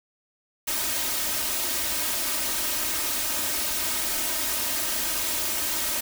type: noise with comb filter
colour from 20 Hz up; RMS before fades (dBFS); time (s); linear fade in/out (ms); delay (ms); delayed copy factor
white; -27; 0.67-6.01; 10; 3.2; +0.75
effects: none